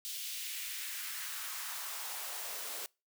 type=noise with high-pass filter sweep; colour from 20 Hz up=white; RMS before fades=-41 dBFS; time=0.05-2.86 s; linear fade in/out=0 ms; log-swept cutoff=3500 to 440 Hz; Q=1.6; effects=noise-tail reverb RT60 0.3 s tail -26 dB re dry